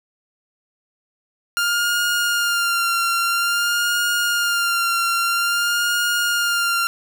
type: tone with vibrato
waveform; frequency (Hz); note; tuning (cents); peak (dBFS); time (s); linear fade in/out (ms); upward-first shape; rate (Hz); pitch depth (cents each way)
sawtooth; 1400; F6; +4; -14; 1.57-6.87; 0; sine; 0.5; 31
effects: none